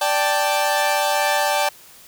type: chord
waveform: sawtooth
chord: D suspended fourth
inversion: none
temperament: equal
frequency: 587.3 / 784 / 880 Hz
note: D5 / G5 / A5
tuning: 0 / 0 / 0 cents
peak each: -18 dBFS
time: 0.01-1.69 s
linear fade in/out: 5 ms
effects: white hiss -46 dBFS RMS until 2.07 s